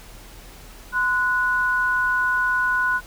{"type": "tone pair together", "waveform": "sine", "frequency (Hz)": [1026.7, 1470], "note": ["C6", "F#6"], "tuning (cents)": [-33, -12], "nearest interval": "tritone", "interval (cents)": 621, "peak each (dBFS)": [-24, -19], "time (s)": [0.92, 3.01], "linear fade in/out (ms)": 50, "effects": ["added 40 Hz sine -43 dBFS peak until 3.06 s", "pink hiss -45 dBFS RMS until 3.06 s"]}